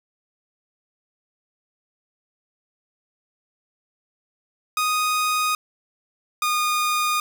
sawtooth tone pair in turn, 1244 / 1224.7 Hz, D#6 / D#6, -1 / -28 cents, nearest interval unison, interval 27 cents, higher first, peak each -16 dBFS, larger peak neither, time 4.77-5.55 / 6.42-7.2 s, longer neither, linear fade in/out 2 ms, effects 9-bit

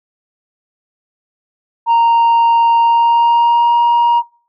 sine tone with pitch glide, 929 to 945.8 Hz, A#5 to A#5, -6 to +25 cents, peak -5 dBFS, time 1.86-4.23 s, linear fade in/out 50 ms, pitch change +31 cents, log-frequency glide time 2.79-3.76 s, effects noise-tail reverb RT60 0.4 s tail -23 dB re dry + tanh soft clip ceiling -7 dBFS

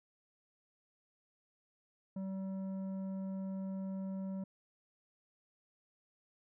sine tone with tanh clipping, 191.6 Hz, G3, 39 cents flat, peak -39 dBFS, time 2.16-4.44 s, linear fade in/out 5 ms, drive 9 dB, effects none

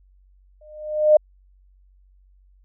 sine tone with exponential growth, 609 Hz, D#5, 37 cents flat, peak -7 dBFS, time 0.61-1.17 s, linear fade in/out 5 ms, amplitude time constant 120 ms, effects added 47 Hz sine -52 dBFS peak until 2.64 s

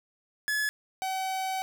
45% pulse tone pair in turn, 1706 / 759.9 Hz, G#6 / F#5, +46 / +46 cents, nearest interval octave + major second, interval 1400 cents, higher first, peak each -26 / -29 dBFS, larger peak first, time 0.48-0.69 / 1.02-1.62 s, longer second, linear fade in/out 0 ms, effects none

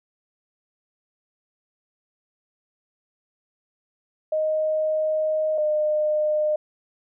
sine tone pair in turn, 622.3 / 608.1 Hz, D#5 / D#5, 0 / -40 cents, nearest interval unison, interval 40 cents, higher first, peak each -20 / -19 dBFS, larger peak second, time 4.32-5.58 / 5.58-6.56 s, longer first, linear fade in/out 5 ms, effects none

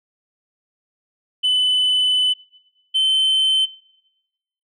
sine tone pair in turn, 3009 / 3078 Hz, F#7 / G7, +28 / -32 cents, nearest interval unison, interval 40 cents, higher second, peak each -12 dBFS, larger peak neither, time 1.43-2.34 / 2.94-3.66 s, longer first, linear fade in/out 20 ms, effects noise-tail reverb RT60 1.0 s tail -21 dB re dry + tanh soft clip ceiling -13 dBFS

